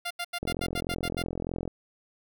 10% pulse tone bursts, 698.5 Hz, F5, in tune, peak -22 dBFS, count 9, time 0.05-1.227 s, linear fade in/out 10 ms, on 57 ms, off 83 ms
click train, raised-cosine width 2 ms, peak -19 dBFS, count 55, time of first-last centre 0.43-1.677 s, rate 43.3 Hz
effects none

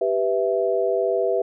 sine chord, E minor, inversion first, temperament equal, 392 / 493.9 / 659.3 Hz, G4 / B4 / E5, 0 / 0 / 0 cents, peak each -23 dBFS, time 0.01-1.42 s, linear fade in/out 5 ms, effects none

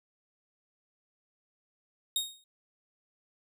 sawtooth tone with exponential decay, 3729 Hz, A#7, in tune, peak -22 dBFS, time 2.16-2.44 s, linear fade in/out 2 ms, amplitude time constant 59 ms, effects none

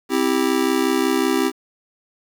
square chord, C major, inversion none, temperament just, 261.6 / 327 / 392.4 Hz, C4 / E4 / G4, 0 / -14 / +2 cents, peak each -22 dBFS, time 0.09-1.52 s, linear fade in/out 50 ms, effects 8-bit

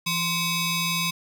15% pulse ring-modulated tone, 1211 Hz, D#6, 47 cents flat, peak -14 dBFS, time 0.06-1.11 s, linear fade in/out 10 ms, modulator 1380 Hz, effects none

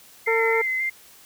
sine tone with vibrato, 2071 Hz, C7, 18 cents flat, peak -22 dBFS, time 0.26-0.9 s, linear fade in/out 10 ms, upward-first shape square, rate 3.7 Hz, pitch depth 19 cents each way
harmonic tone, 452.2 Hz, A4, 47 cents sharp, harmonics 1 / 2 / 3 / 4 / 5, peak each -21 / -27 / -31 / -33 / -35 dBFS, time 0.27-0.62 s, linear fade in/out 10 ms
effects white hiss -50 dBFS RMS until 1.25 s

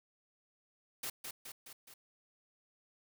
white noise with echo, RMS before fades -40 dBFS, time 1.03-1.1 s, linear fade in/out 5 ms, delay 210 ms, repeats 4, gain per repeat -4 dB, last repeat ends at 1.94 s, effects none

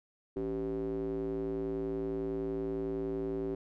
square tone with band-pass filter, 55.4 Hz, A1, 13 cents sharp, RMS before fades -35 dBFS, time 0.36-3.55 s, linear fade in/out 5 ms, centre 350 Hz, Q 9, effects none

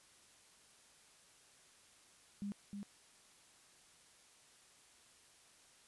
sine tone with echo, 202.1 Hz, G#3, 47 cents flat, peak -39 dBFS, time 2.42-2.52 s, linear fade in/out 0 ms, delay 310 ms, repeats 1, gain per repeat -4 dB, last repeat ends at 2.83 s, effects white hiss -65 dBFS RMS until 5.87 s + resampled to 24000 Hz

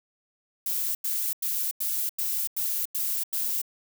violet noise bursts, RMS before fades -28 dBFS, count 8, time 0.66-3.617 s, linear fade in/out 5 ms, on 290 ms, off 91 ms, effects none

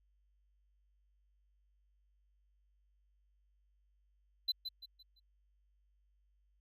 triangle tone with echo, 4033 Hz, B7, 36 cents sharp, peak -28 dBFS, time 4.48-4.52 s, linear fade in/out 10 ms, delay 170 ms, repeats 4, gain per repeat -9 dB, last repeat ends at 5.2 s, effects tanh soft clip ceiling -24 dBFS + added 50 Hz sine -70 dBFS peak until 6.6 s

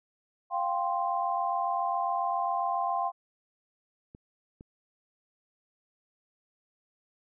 sine chord, F suspended second, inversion none, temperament just, 698.5 / 785.8 / 1047.7 Hz, F5 / G5 / C6, 0 / +4 / +2 cents, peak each -31 dBFS, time 0.5-3.12 s, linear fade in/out 50 ms
clicks, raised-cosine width 3 ms, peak -34 dBFS, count 2, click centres 4.149 / 4.609 s
effects none

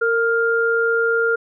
sine tone pair together, 458.8 / 1403 Hz, A#4 / F6, -28 / +8 cents, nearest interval octave + perfect fifth, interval 1936 cents, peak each -18 dBFS, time 0.01-1.36 s, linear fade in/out 10 ms, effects none

